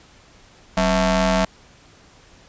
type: ring-modulated tone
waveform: sawtooth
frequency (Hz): 230.5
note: A#3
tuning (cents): -19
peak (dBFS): -9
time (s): 0.77-1.45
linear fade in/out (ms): 5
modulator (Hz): 419
effects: pink hiss -50 dBFS RMS until 2.48 s + resampled to 16000 Hz